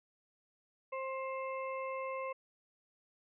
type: harmonic tone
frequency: 529 Hz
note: C5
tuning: 19 cents sharp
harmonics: 1 / 2 / 4 / 5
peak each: -39 / -41 / -48 / -51 dBFS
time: 0.92-2.33 s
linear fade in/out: 10 ms
effects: none